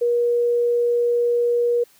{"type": "tone", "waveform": "sine", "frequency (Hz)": 477.9, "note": "A#4", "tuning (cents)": 43, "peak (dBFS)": -16, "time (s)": [0.01, 1.84], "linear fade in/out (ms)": 10, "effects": ["white hiss -55 dBFS RMS until 1.99 s"]}